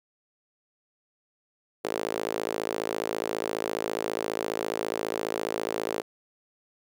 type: tone with high-pass filter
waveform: sawtooth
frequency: 54.7 Hz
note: A1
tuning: 9 cents flat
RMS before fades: -31 dBFS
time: 1.84-6.02 s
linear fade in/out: 10 ms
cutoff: 430 Hz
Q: 2.6
effects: none